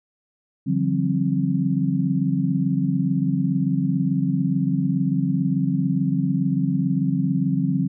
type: tone cluster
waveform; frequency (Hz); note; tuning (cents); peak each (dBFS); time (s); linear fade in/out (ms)
sine; 145 / 171.9 / 189.8 / 265.6; D3 / F3 / F#3 / C4; -22 / -27 / +44 / +26; -24; 0.66-7.88; 20
effects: none